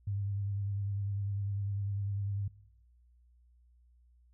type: tone with vibrato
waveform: sine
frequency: 100 Hz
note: G2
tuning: 35 cents sharp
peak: -31 dBFS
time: 0.07-2.48 s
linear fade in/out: 5 ms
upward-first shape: sine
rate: 10 Hz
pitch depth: 31 cents each way
effects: noise-tail reverb RT60 0.9 s tail -23 dB re dry + added 60 Hz sine -61 dBFS peak until 4.33 s

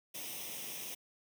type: noise with comb filter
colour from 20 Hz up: white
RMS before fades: -43 dBFS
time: 0.14-0.95 s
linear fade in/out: 10 ms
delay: 0.34 ms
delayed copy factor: +0.7
effects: high-pass 150 Hz 12 dB/octave

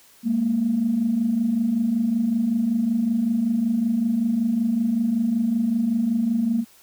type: tone pair together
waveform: sine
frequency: 207 / 232.3 Hz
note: G#3 / A#3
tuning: -5 / -6 cents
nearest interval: major second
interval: 199 cents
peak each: -25 / -19 dBFS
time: 0.23-6.65 s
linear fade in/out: 50 ms
effects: tanh soft clip ceiling -11 dBFS + white hiss -53 dBFS RMS until 6.82 s

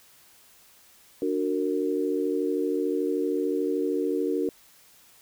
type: chord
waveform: sine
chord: D augmented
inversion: none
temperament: just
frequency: 293.7 / 367.1 / 458.9 Hz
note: D4 / F#4 / A#4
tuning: 0 / -14 / -27 cents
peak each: -28 dBFS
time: 1.22-4.49 s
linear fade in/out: 2 ms
effects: white hiss -56 dBFS RMS until 5.21 s

